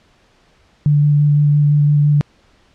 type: tone with vibrato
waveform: sine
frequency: 146.8 Hz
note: D3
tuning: in tune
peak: -9 dBFS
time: 0.86-2.21 s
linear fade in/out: 0 ms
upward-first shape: square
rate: 5.9 Hz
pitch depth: 9 cents each way
effects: pink hiss -54 dBFS RMS until 2.74 s + low-pass 5000 Hz 12 dB/octave